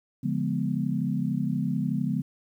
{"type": "chord", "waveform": "sine", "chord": "D diminished seventh", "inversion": "none", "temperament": "equal with one note detuned", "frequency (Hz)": [143.23, 174.61, 207.7, 246.9], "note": ["D3", "F3", "Ab3", "Cb4"], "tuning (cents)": [-43, 0, 0, 0], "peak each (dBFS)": -30, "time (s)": [0.23, 2.22], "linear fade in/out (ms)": 10, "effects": ["10-bit"]}